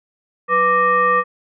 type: tone with frequency modulation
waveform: sine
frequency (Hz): 1174.7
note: D6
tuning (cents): 0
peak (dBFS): -12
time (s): 0.48-1.24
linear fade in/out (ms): 50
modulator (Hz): 680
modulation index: 0.9
effects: none